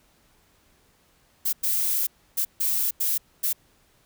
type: noise bursts at uneven times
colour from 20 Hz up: violet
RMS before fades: -24 dBFS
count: 6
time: 1.45-1.53 / 1.63-2.07 / 2.37-2.45 / 2.6-2.91 / 3-3.18 / 3.43-3.53 s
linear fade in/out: 10 ms
effects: pink hiss -62 dBFS RMS until 4.05 s